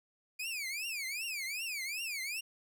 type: tone with vibrato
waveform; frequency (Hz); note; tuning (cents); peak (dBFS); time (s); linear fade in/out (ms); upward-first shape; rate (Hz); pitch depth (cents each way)
sawtooth; 2400; D7; +37; -33; 0.39-2.41; 10; triangle; 2.6; 290
effects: none